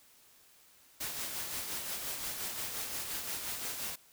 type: noise with tremolo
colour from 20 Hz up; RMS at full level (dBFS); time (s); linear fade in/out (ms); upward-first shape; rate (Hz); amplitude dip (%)
white; -37; 1-3.96; 10; sine; 5.7; 40
effects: white hiss -62 dBFS RMS until 4.12 s